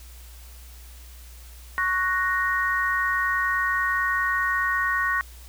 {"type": "chord", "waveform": "sine", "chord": "F# major", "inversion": "second", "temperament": "equal", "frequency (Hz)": [1108.7, 1480, 1864.7], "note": ["C#6", "F#6", "A#6"], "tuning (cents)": [0, 0, 0], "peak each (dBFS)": [-26, -27, -24], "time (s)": [1.78, 5.21], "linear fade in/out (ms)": 0, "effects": ["added 60 Hz sine -42 dBFS peak until 5.48 s", "white hiss -50 dBFS RMS until 5.48 s"]}